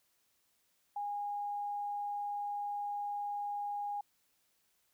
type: tone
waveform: sine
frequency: 819 Hz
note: G#5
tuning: 24 cents flat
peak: -35 dBFS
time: 0.96-4.01 s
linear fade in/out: 5 ms
effects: white hiss -75 dBFS RMS until 4.93 s